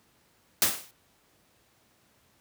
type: noise with exponential decay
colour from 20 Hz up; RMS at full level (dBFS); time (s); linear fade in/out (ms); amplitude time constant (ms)
white; -19; 0.62-0.91; 1; 63
effects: pink hiss -65 dBFS RMS until 2.4 s + high-pass 80 Hz 12 dB/octave